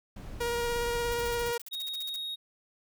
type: noise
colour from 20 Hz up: brown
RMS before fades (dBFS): -40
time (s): 0.16-1.52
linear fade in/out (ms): 5
type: tone with vibrato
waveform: sawtooth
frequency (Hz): 474.1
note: A#4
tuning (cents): +29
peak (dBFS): -25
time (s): 0.4-1.58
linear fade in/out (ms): 10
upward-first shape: triangle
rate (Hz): 17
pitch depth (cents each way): 17
type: noise bursts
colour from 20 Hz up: blue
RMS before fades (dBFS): -43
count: 16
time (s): 1.12-2.161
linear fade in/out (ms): 0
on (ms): 21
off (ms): 47
type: tone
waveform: triangle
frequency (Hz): 3754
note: A#7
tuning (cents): +11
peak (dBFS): -32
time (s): 1.71-2.36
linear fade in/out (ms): 20
effects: none